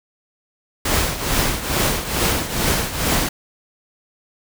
pink noise with tremolo, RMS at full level -17 dBFS, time 0.85-3.29 s, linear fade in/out 5 ms, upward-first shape triangle, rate 2.3 Hz, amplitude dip 75%, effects none

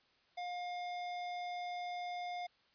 square tone, 711 Hz, F5, 31 cents sharp, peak -40 dBFS, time 0.37-2.47 s, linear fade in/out 10 ms, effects white hiss -71 dBFS RMS until 2.74 s + resampled to 11025 Hz

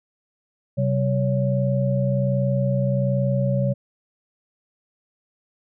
sine tone cluster, 130.3 / 191.6 / 561 Hz, C3 / G3 / C#5, -7 / -39 / +21 cents, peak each -20 / -25 / -25 dBFS, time 0.77-3.74 s, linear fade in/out 20 ms, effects none

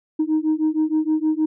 sine beating tone pair, 308.7 / 315.1 Hz, D#4 / D#4, -14 / +22 cents, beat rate 6.4 Hz, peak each -19 dBFS, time 0.19-1.46 s, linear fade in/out 10 ms, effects tanh soft clip ceiling -13 dBFS

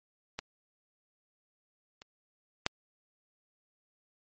clicks, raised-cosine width 0.2 ms, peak -18 / -30 / -9 dBFS, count 3, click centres 0.39 / 2.019 / 2.664 s, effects MP3 32 kbps

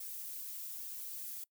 violet noise with flanger, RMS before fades -44 dBFS, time 0-1.44 s, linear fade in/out 5 ms, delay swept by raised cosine 2 to 4.2 ms, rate 1.2 Hz, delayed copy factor -0.9, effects noise-tail reverb RT60 0.1 s tail -23 dB re dry

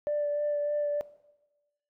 sine tone with vibrato, 587.3 Hz, D5, in tune, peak -25 dBFS, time 0.07-1.01 s, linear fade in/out 0 ms, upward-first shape sine, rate 3.3 Hz, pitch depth 12 cents each way, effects noise-tail reverb RT60 1.0 s tail -17 dB re dry + tanh soft clip ceiling -22 dBFS

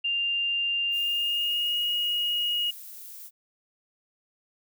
sine tone with pitch glide, 2794 to 2879 Hz, F7 to F#7, 0 to -48 cents, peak -24 dBFS, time 0.04-2.71 s, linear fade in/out 10 ms, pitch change +52 cents, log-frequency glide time 0.87-1.79 s
violet noise, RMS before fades -43 dBFS, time 0.91-3.31 s, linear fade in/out 50 ms
effects none

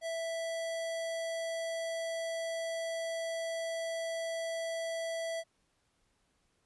square tone, 659.3 Hz, E5, in tune, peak -35 dBFS, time 0.01-5.44 s, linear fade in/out 50 ms, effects pink hiss -75 dBFS RMS until 6.65 s + resampled to 24000 Hz

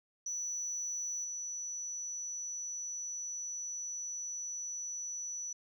sine tone with level steps, 5930 Hz, F#8, 3 cents sharp, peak -34 / -37 dBFS, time 0.26-5.53 s, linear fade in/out 5 ms, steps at 1.24 s, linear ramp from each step 5 ms, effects tanh soft clip ceiling -31 dBFS

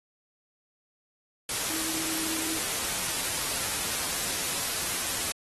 sine tone in noise, 320.6 Hz, E4, 48 cents flat, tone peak -37 dBFS, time 1.7-2.59 s, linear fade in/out 2 ms, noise white, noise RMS -30 dBFS, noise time 1.49-5.32 s, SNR -10 dB, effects AAC 32 kbps

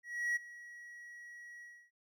triangle tone with ADSR envelope, 1916 Hz, A#6, 47 cents sharp, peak -28 dBFS, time 0.03-1.91 s, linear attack 330 ms, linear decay 15 ms, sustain -19 dB, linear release 290 ms, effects none

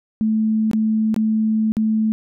sine tone with dropouts, 218.5 Hz, A3, 12 cents flat, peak -15 dBFS, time 0.21-2.12 s, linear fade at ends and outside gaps 0 ms, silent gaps 0.713-0.733 / 1.143-1.163 / 1.72-1.768 s, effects none

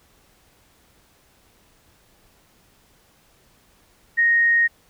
sine tone, 1864.7 Hz, A#6, in tune, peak -14 dBFS, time 4.17-4.68 s, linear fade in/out 20 ms, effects pink hiss -58 dBFS RMS until 4.89 s

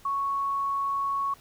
sine tone, 1108.7 Hz, C#6, in tune, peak -25 dBFS, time 0.05-1.34 s, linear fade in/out 5 ms, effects pink hiss -55 dBFS RMS until 1.4 s

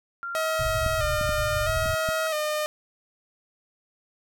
sine tone with pitch glide, 1385 to 1409.2 Hz, F6 to F6, -15 to +15 cents, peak -30 dBFS, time 0.23-2.27 s, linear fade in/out 0 ms, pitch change +30 cents, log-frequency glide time 0.8-1.93 s
sawtooth tone with vibrato, 622.3 Hz, D#5, in tune, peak -21 dBFS, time 0.35-2.66 s, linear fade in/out 0 ms, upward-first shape square, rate 0.76 Hz, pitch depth 42 cents each way
white low-pass noise, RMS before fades -31 dBFS, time 0.59-1.95 s, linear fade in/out 10 ms, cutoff 130 Hz, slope 96 dB/octave
clicks, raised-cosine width 5 ms, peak -21 dBFS, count 5, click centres 0.863 / 1.212 / 1.292 / 1.859 / 2.089 s
effects none

